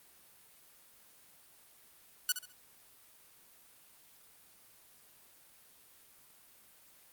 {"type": "tone with echo", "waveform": "5% pulse", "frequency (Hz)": 1476, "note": "F#6", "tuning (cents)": -5, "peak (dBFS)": -16, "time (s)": [2.29, 2.32], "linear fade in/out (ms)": 2, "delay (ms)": 68, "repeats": 3, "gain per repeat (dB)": -10, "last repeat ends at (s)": 2.524, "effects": ["white hiss -61 dBFS RMS until 7.12 s", "Opus 32 kbps"]}